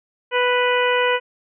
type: harmonic tone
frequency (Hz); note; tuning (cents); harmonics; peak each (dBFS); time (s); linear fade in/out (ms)
493.9; B4; 0; 1 / 2 / 3 / 4 / 5 / 6; -19 / -22 / -24 / -25 / -26 / -27; 0.31-1.2; 50
effects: none